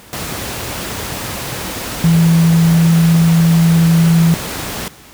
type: tone in noise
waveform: sine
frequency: 165.8 Hz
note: E3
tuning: 10 cents sharp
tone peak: -7 dBFS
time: 2.04-4.34 s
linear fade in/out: 0 ms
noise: pink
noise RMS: -23 dBFS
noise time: 0.13-4.88 s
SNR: +13 dB
effects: pink hiss -40 dBFS RMS until 5.13 s + high-pass 60 Hz 12 dB/octave